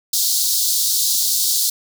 pink high-pass noise, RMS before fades -18 dBFS, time 0.13-1.7 s, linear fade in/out 5 ms, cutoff 3900 Hz, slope 48 dB/octave, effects none

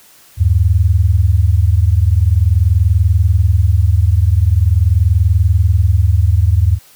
sine tone pair together, 78.6 / 99.03 Hz, D#2 / G2, +18 / +18 cents, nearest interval major third, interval 400 cents, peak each -11 dBFS, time 0.37-6.79 s, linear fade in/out 50 ms, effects white hiss -45 dBFS RMS until 6.95 s

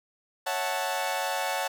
sawtooth chord, F# minor seventh, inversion second, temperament equal with one note detuned, 554.4 / 657 / 740 / 880 Hz, C#5 / E5 / F#5 / A5, 0 / -6 / 0 / 0 cents, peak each -30 / -33 / -28 / -28 dBFS, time 0.46-1.68 s, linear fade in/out 10 ms, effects none

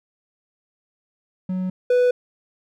triangle tone pair in turn, 185 / 494.8 Hz, F#3 / B4, 0 / +3 cents, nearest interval octave + perfect fourth, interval 1703 cents, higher second, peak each -20 / -12 dBFS, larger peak second, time 1.49-1.7 / 1.9-2.11 s, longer neither, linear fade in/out 5 ms, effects none

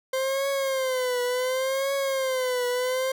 40% pulse tone with vibrato, 521 Hz, C5, 7 cents flat, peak -23 dBFS, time 0.13-3.12 s, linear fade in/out 5 ms, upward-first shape triangle, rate 0.69 Hz, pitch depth 110 cents each way, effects none

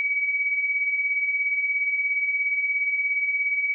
sine beating tone pair, 2255 / 2272 Hz, C#7 / C#7, +29 / +42 cents, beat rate 17 Hz, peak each -31 / -22 dBFS, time 0-3.74 s, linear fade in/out 0 ms, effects none

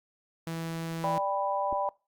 sawtooth tone, 164.5 Hz, E3, 3 cents flat, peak -29 dBFS, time 0.47-1.18 s, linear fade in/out 0 ms
sine chord, G major, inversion second, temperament equal with one note detuned, 587.3 / 791.7 / 987.8 Hz, D5 / G5 / B5, 0 / +17 / 0 cents, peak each -31 dBFS, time 1.04-1.89 s, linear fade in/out 0 ms
clicks, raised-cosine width 2 ms, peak -28 dBFS, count 2, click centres 1.726 / 1.729 s
effects noise-tail reverb RT60 0.3 s tail -23 dB re dry + Opus 48 kbps

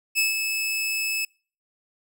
sawtooth tone with ADSR envelope, 2605 Hz, E7, 21 cents flat, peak -15 dBFS, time 0.15-1.25 s, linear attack 35 ms, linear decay 150 ms, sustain -6 dB, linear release 4 ms, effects noise-tail reverb RT60 0.4 s tail -26 dB re dry

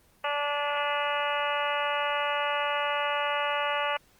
harmonic tone with a mistuned harmonic, 290 Hz, D4, 22 cents flat, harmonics 2 / 3 / 4 / 5 / 6 / 7 / 8 / 9 / 10, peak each -32 / -32 / -32 / -35 / -38 / -37 / -41 / -37 / -36 dBFS, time 0.24-3.97 s, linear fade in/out 5 ms, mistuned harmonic 8, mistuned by +69 cents, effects pink hiss -62 dBFS RMS until 4.19 s + Opus 24 kbps

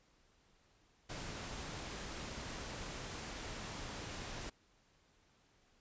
pink noise, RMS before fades -45 dBFS, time 1.09-4.5 s, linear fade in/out 10 ms, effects pink hiss -71 dBFS RMS until 5.8 s + resampled to 16000 Hz

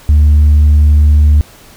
sine tone with tanh clipping, 74.6 Hz, D2, 28 cents sharp, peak -4 dBFS, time 0.09-1.41 s, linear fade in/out 0 ms, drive 1 dB, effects pink hiss -39 dBFS RMS until 1.76 s

